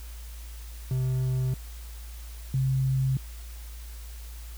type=tone pair in turn; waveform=triangle / sine; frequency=129.1 / 132.42 Hz; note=C3 / C3; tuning=-23 / +21 cents; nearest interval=unison; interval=44 cents; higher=second; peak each=-22 dBFS; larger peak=neither; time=0.91-1.54 / 2.54-3.17 s; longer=neither; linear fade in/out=2 ms; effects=added 57 Hz sine -38 dBFS peak until 4.57 s + white hiss -50 dBFS RMS until 4.57 s